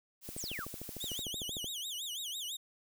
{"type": "noise", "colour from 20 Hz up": "blue", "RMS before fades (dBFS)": -47, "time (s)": [0.21, 1.24], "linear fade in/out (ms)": 50}
{"type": "click train", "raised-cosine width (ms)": 2, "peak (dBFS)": -30, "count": 19, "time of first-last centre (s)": [0.29, 1.643], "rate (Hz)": 13.3}
{"type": "exponential sweep", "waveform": "sine", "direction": "down", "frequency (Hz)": [9200, 1079], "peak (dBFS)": -39, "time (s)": [0.37, 0.65], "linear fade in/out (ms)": 10}
{"type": "tone with vibrato", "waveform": "sawtooth", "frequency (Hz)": 3322, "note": "G#7", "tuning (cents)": 0, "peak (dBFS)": -35, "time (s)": [1, 2.57], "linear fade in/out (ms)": 10, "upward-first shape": "sine", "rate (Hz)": 6, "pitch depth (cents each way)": 240}
{"effects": []}